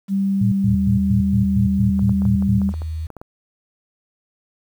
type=tone; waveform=sine; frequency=195.8 Hz; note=G3; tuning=2 cents flat; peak=-16 dBFS; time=0.08-2.73 s; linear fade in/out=50 ms
type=tone bursts; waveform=sine; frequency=114.5 Hz; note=A#2; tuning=31 cents flat; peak=-16 dBFS; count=10; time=0.41-2.59 s; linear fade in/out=5 ms; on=110 ms; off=120 ms
type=tone with pitch glide; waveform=sine; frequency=80.4 to 79.57 Hz; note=E2 to D#2; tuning=-43 to +39 cents; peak=-23 dBFS; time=0.67-3.07 s; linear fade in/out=10 ms; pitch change=-18 cents; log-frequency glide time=0.88-2.21 s
type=clicks; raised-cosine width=1 ms; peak=-22 dBFS; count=12; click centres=1.993 / 2.094 / 2.22 / 2.253 / 2.424 / 2.617 / 2.691 / 2.74 / 2.819 / 3.103 / 3.167 / 3.215 s
effects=8-bit